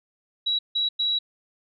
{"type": "tone bursts at uneven times", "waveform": "sine", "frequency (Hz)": 3890, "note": "B7", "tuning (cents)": -27, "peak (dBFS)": -21, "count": 3, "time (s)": [[0.46, 0.59], [0.75, 0.89], [0.99, 1.19]], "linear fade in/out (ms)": 10, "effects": []}